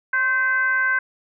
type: tone with frequency modulation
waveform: sine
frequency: 1550 Hz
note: G6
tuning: 20 cents flat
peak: -17 dBFS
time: 0.13-0.99 s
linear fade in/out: 5 ms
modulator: 497 Hz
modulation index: 0.59
effects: none